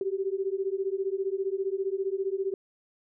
sine beating tone pair, 379.9 / 394.9 Hz, F#4 / G4, +46 / +13 cents, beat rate 15 Hz, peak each -30 dBFS, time 0.01-2.54 s, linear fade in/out 2 ms, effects none

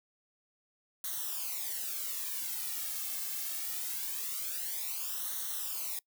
blue noise with flanger, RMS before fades -37 dBFS, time 1.04-5.99 s, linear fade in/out 2 ms, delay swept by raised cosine 0.4 to 2.1 ms, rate 0.23 Hz, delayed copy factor -0.85, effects noise-tail reverb RT60 0.1 s tail -23 dB re dry

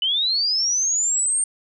sine linear sweep, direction up, 2960 to 8800 Hz, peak -18 dBFS, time 0.02-1.44 s, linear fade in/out 2 ms, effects none

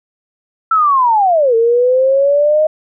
sine linear two-way sweep, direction down then up, 1342 to 450 to 625 Hz, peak -8 dBFS, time 0.71-2.67 s, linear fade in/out 5 ms, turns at 1.55 s, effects none

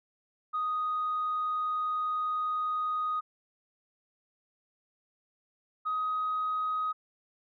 sine tone pair in turn, 1245 / 1257.3 Hz, D#6 / D#6, +1 / +18 cents, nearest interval unison, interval 17 cents, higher second, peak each -27 dBFS, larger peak neither, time 0.53-3.21 / 5.85-6.93 s, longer first, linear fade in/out 20 ms, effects tanh soft clip ceiling -24 dBFS

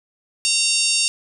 harmonic tone, 920 Hz, A#5, 23 cents flat, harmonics 3 / 4 / 5 / 6 / 7 / 8 / 9 / 10, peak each -23 / -27 / -23 / -23 / -27 / -27 / -26 / -25 dBFS, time 0.45-1.08 s, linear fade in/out 0 ms, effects none

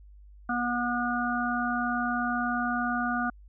harmonic tone, 242.1 Hz, B3, 34 cents flat, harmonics 1 / 3 / 5 / 6, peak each -30 / -32 / -33 / -31 dBFS, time 0.49-3.3 s, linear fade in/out 5 ms, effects added 50 Hz sine -48 dBFS peak until 3.48 s

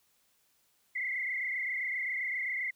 sine tone with frequency modulation, 2069 Hz, C7, 20 cents flat, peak -31 dBFS, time 0.95-2.71 s, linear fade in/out 10 ms, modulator 27.6 Hz, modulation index 3.6, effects white hiss -71 dBFS RMS until 2.75 s

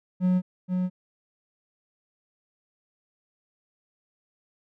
triangle tone with echo, 182.6 Hz, F#3, 23 cents flat, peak -17 dBFS, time 0.2-0.42 s, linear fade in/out 50 ms, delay 480 ms, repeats 1, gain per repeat -4 dB, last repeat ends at 0.9 s, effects none

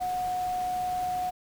sine tone in noise, 730 Hz, F#5, 24 cents flat, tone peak -27 dBFS, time 0-1.31 s, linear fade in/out 20 ms, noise pink, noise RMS -44 dBFS, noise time 0-1.31 s, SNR +14 dB, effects none

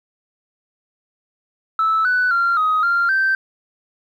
sine tone with pitch steps, 1311 / 1491 / 1382 / 1257 / 1389 / 1557 Hz, E6 / F#6 / F6 / D#6 / F6 / G6, -10 / +13 / -19 / +17 / -10 / -12 cents, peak -13 dBFS, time 1.79-3.35 s, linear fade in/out 2 ms, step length 260 ms, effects tanh soft clip ceiling -11 dBFS + 9-bit

